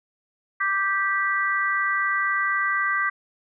sine chord, G major, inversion second, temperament just, 1176 / 1568 / 1960 Hz, D6 / G6 / B6, +2 / 0 / -14 cents, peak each -25 dBFS, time 0.6-3.1 s, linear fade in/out 10 ms, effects none

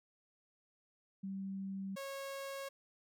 sine / sawtooth tone pair in turn, 193.8 / 548.1 Hz, G3 / C#5, -20 / -20 cents, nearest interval octave + tritone, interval 1800 cents, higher second, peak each -39 / -38 dBFS, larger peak second, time 1.23-1.96 / 1.96-2.69 s, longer neither, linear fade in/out 10 ms, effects none

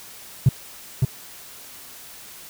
triangle tone with echo, 129.8 Hz, C3, 13 cents flat, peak -6 dBFS, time 0.46-0.49 s, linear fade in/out 5 ms, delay 560 ms, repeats 1, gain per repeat -5 dB, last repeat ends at 1.05 s, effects tanh soft clip ceiling -7 dBFS + white hiss -42 dBFS RMS until 2.49 s

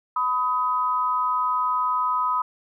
sine tone pair together, 1000 / 1259.9 Hz, B5 / D#6, +21 / +21 cents, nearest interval major third, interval 400 cents, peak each -23 dBFS, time 0.16-2.42 s, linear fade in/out 5 ms, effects none

